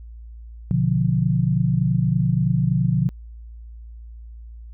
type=chord; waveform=sine; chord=B diminished; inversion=none; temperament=equal with one note detuned; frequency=123.47 / 146.83 / 175.73 Hz; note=B2 / D3 / F3; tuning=0 / 0 / +11 cents; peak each=-21 dBFS; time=0.71-3.09 s; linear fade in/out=0 ms; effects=added 57 Hz sine -36 dBFS peak until 4.73 s